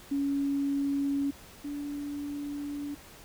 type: tone pair in turn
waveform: sine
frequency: 280 / 288.4 Hz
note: C#4 / D4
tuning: +18 / -31 cents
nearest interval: minor second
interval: 51 cents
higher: second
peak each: -26 / -33 dBFS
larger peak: first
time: 0.11-1.31 / 1.64-2.95 s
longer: second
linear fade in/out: 10 ms
effects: pink hiss -51 dBFS RMS until 3.24 s